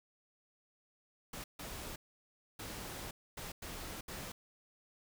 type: noise bursts at uneven times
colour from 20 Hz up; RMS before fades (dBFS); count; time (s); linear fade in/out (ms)
pink; -45; 6; 1.33-1.44 / 1.59-1.96 / 2.59-3.11 / 3.37-3.52 / 3.62-4.01 / 4.08-4.32; 5
effects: none